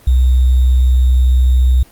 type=tone with sample-and-hold; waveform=sine; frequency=63.3 Hz; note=B1; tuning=43 cents sharp; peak=-7 dBFS; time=0.07-1.83 s; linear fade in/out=5 ms; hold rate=3675 Hz; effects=pink hiss -45 dBFS RMS until 1.91 s + Opus 32 kbps